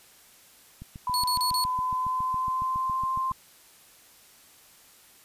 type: click train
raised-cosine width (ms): 5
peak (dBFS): -28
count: 19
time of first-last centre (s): 0.82-3.313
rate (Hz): 7.22
type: tone with pitch glide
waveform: sine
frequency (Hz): 998 to 1047.6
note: B5 to C6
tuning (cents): +18 to +2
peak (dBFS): -25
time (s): 1.07-3.32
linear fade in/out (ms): 2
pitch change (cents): +84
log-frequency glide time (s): 1.22-3.06
type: tone bursts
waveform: sawtooth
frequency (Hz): 4373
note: C#8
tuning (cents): -24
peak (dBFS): -23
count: 4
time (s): 1.14-1.64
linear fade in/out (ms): 0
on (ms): 98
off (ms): 36
effects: white hiss -55 dBFS RMS until 5.24 s + resampled to 32000 Hz